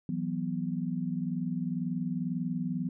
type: chord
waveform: sine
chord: E suspended second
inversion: none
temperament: equal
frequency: 164.81 / 185 / 246.9 Hz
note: E3 / F#3 / B3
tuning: 0 / 0 / 0 cents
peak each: -34 dBFS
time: 0.09-2.89 s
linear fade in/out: 2 ms
effects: none